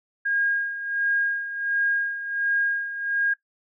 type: tone with tremolo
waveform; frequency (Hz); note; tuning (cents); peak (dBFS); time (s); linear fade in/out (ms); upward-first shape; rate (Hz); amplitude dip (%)
sine; 1626; G#6; -37; -19; 0.25-3.34; 10; sine; 1.4; 70
effects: noise-tail reverb RT60 0.1 s tail -18 dB re dry